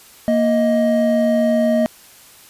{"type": "tone pair together", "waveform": "triangle", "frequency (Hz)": [233.1, 626.8], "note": ["A#3", "D#5"], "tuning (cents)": [0, 13], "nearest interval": "octave + perfect fourth", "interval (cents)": 1713, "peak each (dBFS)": -14, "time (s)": [0.28, 1.86], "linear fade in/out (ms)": 0, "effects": ["white hiss -45 dBFS RMS until 2.49 s", "resampled to 32000 Hz"]}